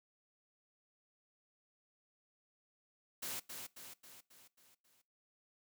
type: noise with echo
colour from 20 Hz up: white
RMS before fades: -42 dBFS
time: 3.22-3.4 s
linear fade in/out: 10 ms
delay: 270 ms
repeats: 6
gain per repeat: -5 dB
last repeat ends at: 5.02 s
effects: noise-tail reverb RT60 0.3 s tail -21 dB re dry + high-pass 100 Hz 12 dB/octave